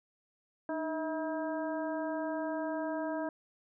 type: harmonic tone with a mistuned harmonic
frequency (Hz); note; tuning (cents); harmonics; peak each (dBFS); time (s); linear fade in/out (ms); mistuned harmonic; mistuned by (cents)
320.5; E4; -49; 1 / 2 / 3 / 4 / 5; -36 / -36 / -41 / -49 / -45; 0.69-3.29; 2; 1; -75
effects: none